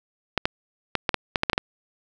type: clicks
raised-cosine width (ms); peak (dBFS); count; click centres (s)
0.3; -4; 10; 0.377 / 0.455 / 0.953 / 1.092 / 1.143 / 1.358 / 1.434 / 1.498 / 1.532 / 1.579
effects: none